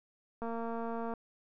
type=click train; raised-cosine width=1 ms; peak=-26 dBFS; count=166; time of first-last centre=0.42-1.137 s; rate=230 Hz; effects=none